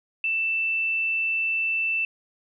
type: tone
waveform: sine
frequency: 2660 Hz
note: E7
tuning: 15 cents sharp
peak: -22 dBFS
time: 0.24-2.05 s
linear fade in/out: 2 ms
effects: none